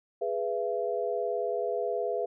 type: chord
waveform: sine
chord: E major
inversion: first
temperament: equal with one note detuned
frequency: 415.3 / 493.9 / 673.9 Hz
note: G#4 / B4 / E5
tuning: 0 / 0 / +38 cents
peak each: -32 dBFS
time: 0.21-2.26 s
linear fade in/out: 10 ms
effects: none

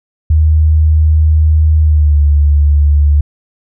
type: tone with pitch glide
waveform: sine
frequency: 77.78 to 72.99 Hz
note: D#2 to D2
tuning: 0 to -10 cents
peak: -5 dBFS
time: 0.3-3.21 s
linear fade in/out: 5 ms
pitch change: -110 cents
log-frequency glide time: 1.81-2.2 s
effects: none

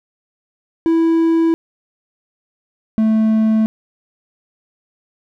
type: tone pair in turn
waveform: triangle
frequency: 328.8 / 219.4 Hz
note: E4 / A3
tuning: -4 / -5 cents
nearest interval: perfect fifth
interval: 701 cents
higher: first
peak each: -9 dBFS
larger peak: neither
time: 0.86-1.54 / 2.98-3.66 s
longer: neither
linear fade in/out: 0 ms
effects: none

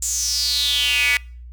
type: tone with high-pass filter sweep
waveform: square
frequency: 132.4 Hz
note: C3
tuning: 21 cents sharp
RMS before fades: -20 dBFS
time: 0.02-1.17 s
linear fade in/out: 2 ms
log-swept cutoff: 7400 to 2100 Hz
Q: 6.9
effects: noise-tail reverb RT60 0.5 s tail -26 dB re dry + added 60 Hz sine -35 dBFS peak until 1.52 s

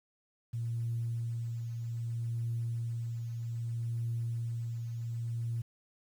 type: tone with tremolo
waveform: sine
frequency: 116.54 Hz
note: A#2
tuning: in tune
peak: -30 dBFS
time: 0.53-5.62 s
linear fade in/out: 10 ms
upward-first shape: triangle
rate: 0.63 Hz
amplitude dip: 45%
effects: tanh soft clip ceiling -26 dBFS + 10-bit

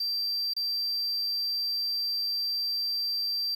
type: tone with dropouts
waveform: triangle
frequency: 4699 Hz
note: D8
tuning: in tune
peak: -26 dBFS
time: 0-3.55 s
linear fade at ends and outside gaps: 5 ms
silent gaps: 0.536-0.564 s
effects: 9-bit

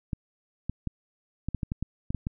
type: clicks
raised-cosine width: 5 ms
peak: -17 dBFS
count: 11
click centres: 0.132 / 0.696 / 0.873 / 1.486 / 1.547 / 1.632 / 1.719 / 1.826 / 2.105 / 2.147 / 2.269 s
effects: none

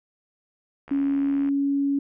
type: click train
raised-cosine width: 0.5 ms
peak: -28 dBFS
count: 46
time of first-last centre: 0.88-1.488 s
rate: 74 Hz
type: tone with pitch glide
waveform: sine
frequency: 278 to 279.8 Hz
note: C#4 to C#4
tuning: +5 to +16 cents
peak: -20 dBFS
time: 0.91-1.99 s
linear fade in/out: 5 ms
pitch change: +11 cents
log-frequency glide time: 1.14-1.68 s
effects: none

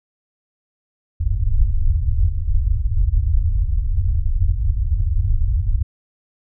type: low-pass noise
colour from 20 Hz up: pink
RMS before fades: -17 dBFS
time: 1.2-5.83 s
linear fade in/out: 10 ms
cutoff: 100 Hz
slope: 48 dB/octave
effects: none

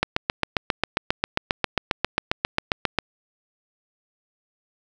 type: click train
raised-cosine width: 0.3 ms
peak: -3 dBFS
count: 23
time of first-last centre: 0.03-2.987 s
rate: 7.44 Hz
effects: none

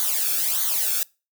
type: noise with flanger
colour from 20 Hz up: blue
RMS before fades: -23 dBFS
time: 0-1.03 s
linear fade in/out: 0 ms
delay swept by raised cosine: 0.38 to 1.03 ms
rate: 1.6 Hz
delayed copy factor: -0.9
effects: noise-tail reverb RT60 0.3 s tail -25 dB re dry

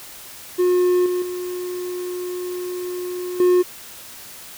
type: tone with level steps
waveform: triangle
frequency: 359.9 Hz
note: F#4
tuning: 48 cents flat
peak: -12 / -17 / -23 / -10 dBFS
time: 0.58-3.63 s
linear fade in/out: 20 ms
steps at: 1.06 / 1.22 / 3.4 s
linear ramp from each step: 2 ms
effects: white hiss -39 dBFS RMS until 4.57 s

